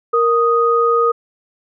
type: tone pair together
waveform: sine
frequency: 466.2 / 1244.6 Hz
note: A#4 / D#6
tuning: 0 / 0 cents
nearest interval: octave + perfect fourth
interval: 1700 cents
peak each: -14 dBFS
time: 0.13-1.12 s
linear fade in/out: 10 ms
effects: none